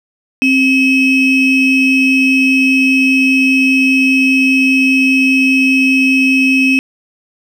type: ring-modulated tone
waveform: triangle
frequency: 1415 Hz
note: F6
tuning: 22 cents sharp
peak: -3 dBFS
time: 0.42-6.79 s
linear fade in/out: 0 ms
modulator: 1150 Hz
effects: none